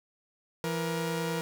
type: tone pair together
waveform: sawtooth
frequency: 167.9 / 474 Hz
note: E3 / A#4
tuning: +32 / +29 cents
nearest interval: octave + tritone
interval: 1797 cents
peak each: -28 / -29 dBFS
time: 0.64-1.41 s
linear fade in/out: 0 ms
effects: none